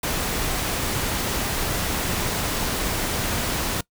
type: noise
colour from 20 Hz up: pink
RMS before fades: -25 dBFS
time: 0.03-3.81 s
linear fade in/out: 5 ms
effects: noise-tail reverb RT60 0.1 s tail -22 dB re dry